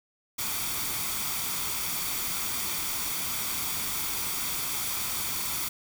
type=noise with comb filter; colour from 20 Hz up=white; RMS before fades=-31 dBFS; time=0.38-5.69 s; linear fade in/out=10 ms; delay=0.87 ms; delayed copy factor=+0.5; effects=none